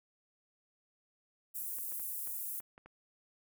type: high-pass noise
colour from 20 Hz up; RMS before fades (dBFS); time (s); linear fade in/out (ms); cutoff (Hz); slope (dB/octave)
pink; -40; 1.54-2.61; 20; 11000; 24
type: clicks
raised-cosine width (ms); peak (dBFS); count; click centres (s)
0.5; -39; 7; 1.786 / 1.922 / 1.996 / 2.274 / 2.603 / 2.779 / 2.86
effects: none